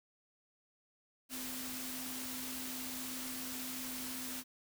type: tone in noise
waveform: sine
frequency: 255.6 Hz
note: C4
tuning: 40 cents flat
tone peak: -46 dBFS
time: 1.29-4.44 s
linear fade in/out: 50 ms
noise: white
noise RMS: -43 dBFS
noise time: 1.29-4.44 s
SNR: -6 dB
effects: none